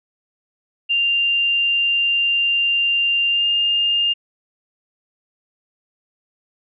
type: tone with pitch glide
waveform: sine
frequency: 2790 to 2814 Hz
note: F7 to F7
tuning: -2 to +12 cents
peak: -15 dBFS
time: 0.89-4.14 s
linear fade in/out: 20 ms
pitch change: +14 cents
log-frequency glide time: 3.3-3.46 s
effects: none